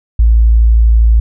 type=tone; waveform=sine; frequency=56.2 Hz; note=A1; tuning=37 cents sharp; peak=-4 dBFS; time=0.19-1.2 s; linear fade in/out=5 ms; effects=none